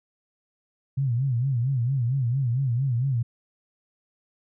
sine tone with vibrato, 127.1 Hz, C3, 50 cents flat, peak -21 dBFS, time 0.97-3.23 s, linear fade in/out 10 ms, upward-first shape sine, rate 4.4 Hz, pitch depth 160 cents each way, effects none

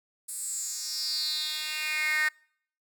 10% pulse tone with high-pass filter sweep, 307.1 Hz, D#4, 23 cents flat, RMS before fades -31 dBFS, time 0.28-2.29 s, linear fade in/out 10 ms, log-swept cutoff 9400 to 1800 Hz, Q 5.7, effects noise-tail reverb RT60 0.6 s tail -26 dB re dry

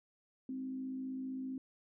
sine tone with frequency modulation, 261.6 Hz, C4, in tune, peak -38 dBFS, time 0.49-1.58 s, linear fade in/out 2 ms, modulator 55.4 Hz, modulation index 0.35, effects none

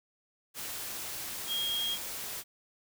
sine tone in noise, 3254 Hz, G#7, 36 cents flat, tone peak -30 dBFS, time 1.47-1.98 s, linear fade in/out 50 ms, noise white, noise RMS -39 dBFS, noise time 0.54-2.44 s, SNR +6 dB, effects none

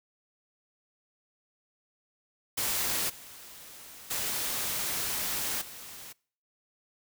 white noise with level steps, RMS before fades -30 / -48 / -32 / -45 dBFS, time 2.57-6.13 s, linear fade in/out 10 ms, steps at 3.09 / 4.1 / 5.61 s, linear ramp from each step 10 ms, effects noise-tail reverb RT60 0.5 s tail -25 dB re dry

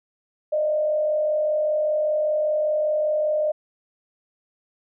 sine tone with frequency modulation, 610 Hz, D#5, 34 cents flat, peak -19 dBFS, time 0.52-3.52 s, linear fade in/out 10 ms, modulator 45.1 Hz, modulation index 0.43, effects none

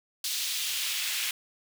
pink noise with high-pass filter sweep, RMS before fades -31 dBFS, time 0.24-1.31 s, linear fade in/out 2 ms, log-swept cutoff 3800 to 2400 Hz, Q 1.5, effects none

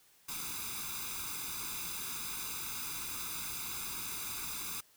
white noise with comb filter, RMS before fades -40 dBFS, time 0.28-4.81 s, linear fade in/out 10 ms, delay 0.81 ms, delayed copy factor +1, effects white hiss -65 dBFS RMS until 4.96 s

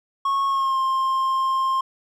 triangle tone with pitch glide, 1097 to 1059 Hz, C#6 to C6, -18 to +21 cents, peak -17 dBFS, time 0.25-1.81 s, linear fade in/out 5 ms, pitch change -61 cents, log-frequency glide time 0.47-0.79 s, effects none

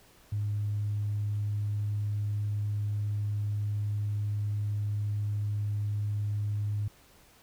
sine tone, 103.83 Hz, G#2, in tune, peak -27 dBFS, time 0.32-6.88 s, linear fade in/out 5 ms, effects tanh soft clip ceiling -23 dBFS + pink hiss -59 dBFS RMS until 7.42 s

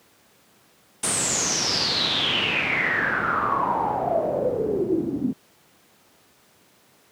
pink noise with low-pass filter sweep, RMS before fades -23 dBFS, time 1.03-5.33 s, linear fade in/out 5 ms, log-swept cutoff 9200 to 250 Hz, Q 9.5, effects pink hiss -57 dBFS RMS until 7.11 s + high-pass 150 Hz 12 dB/octave

